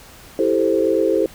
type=chord; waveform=sine; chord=A minor seventh; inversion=second; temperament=equal; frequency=329.6 / 392 / 440 / 523.3 Hz; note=E4 / G4 / A4 / C5; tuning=0 / 0 / 0 / 0 cents; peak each=-20 dBFS; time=0.39-1.26 s; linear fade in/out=2 ms; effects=pink hiss -43 dBFS RMS until 1.34 s